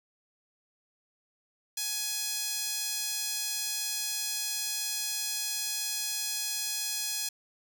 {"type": "tone with high-pass filter", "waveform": "sawtooth", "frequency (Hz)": 837, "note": "G#5", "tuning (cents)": 13, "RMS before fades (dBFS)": -33, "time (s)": [1.77, 7.29], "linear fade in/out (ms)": 5, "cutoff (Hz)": 4900, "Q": 0.95, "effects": ["10-bit"]}